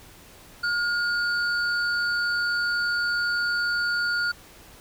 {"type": "tone pair together", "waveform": "sine", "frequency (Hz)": [1425, 4524], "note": ["F6", "C#8"], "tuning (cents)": [34, 34], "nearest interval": "octave + minor sixth", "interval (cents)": 2000, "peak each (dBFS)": [-22, -29], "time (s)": [0.63, 4.32], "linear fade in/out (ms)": 10, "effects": ["tanh soft clip ceiling -17 dBFS", "pink hiss -49 dBFS RMS until 4.8 s"]}